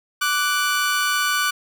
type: tone pair together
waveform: sawtooth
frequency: 1169 / 1484.9 Hz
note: D6 / F#6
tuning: -8 / +6 cents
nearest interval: major third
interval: 414 cents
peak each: -19 / -17 dBFS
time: 0.21-1.51 s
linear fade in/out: 10 ms
effects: none